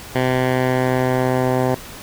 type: tone with low-pass filter sweep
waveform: 10% pulse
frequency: 128.2 Hz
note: C3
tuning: 35 cents flat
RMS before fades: -18 dBFS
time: 0.15-1.75 s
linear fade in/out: 5 ms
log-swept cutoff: 2600 to 1100 Hz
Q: 1.1
effects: pink hiss -36 dBFS RMS until 2.02 s